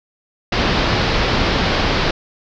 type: low-pass noise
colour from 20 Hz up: pink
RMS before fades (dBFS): -17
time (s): 0.52-2.11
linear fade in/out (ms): 5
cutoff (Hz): 5100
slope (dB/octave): 48
effects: none